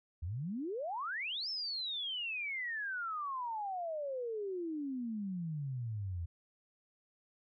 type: exponential two-way sweep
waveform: sine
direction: up then down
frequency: 75.9 to 5390 to 81.7 Hz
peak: -36 dBFS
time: 0.22-6.26 s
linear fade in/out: 10 ms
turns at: 1.49 s
effects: none